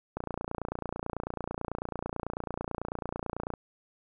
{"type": "click train", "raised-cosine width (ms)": 1, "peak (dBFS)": -19, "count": 99, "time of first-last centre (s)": [0.17, 3.538], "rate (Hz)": 29.1, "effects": []}